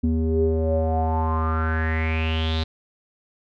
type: tone with low-pass filter sweep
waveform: square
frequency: 80.1 Hz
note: E2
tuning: 49 cents flat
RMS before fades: -22 dBFS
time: 0.03-2.64 s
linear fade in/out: 10 ms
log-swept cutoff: 270 to 4000 Hz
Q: 7.7
effects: none